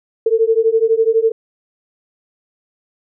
sine beating tone pair, 443.7 / 455.7 Hz, A4 / A#4, +14 / -39 cents, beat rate 12 Hz, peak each -14 dBFS, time 0.26-1.32 s, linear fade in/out 5 ms, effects none

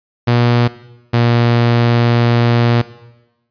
sawtooth tone pair in turn, 120 / 118.62 Hz, B2 / A#2, -49 / +31 cents, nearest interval unison, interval 20 cents, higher first, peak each -6 dBFS, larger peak neither, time 0.27-0.68 / 1.13-2.82 s, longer second, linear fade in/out 10 ms, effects noise-tail reverb RT60 1.0 s tail -17 dB re dry + resampled to 11025 Hz

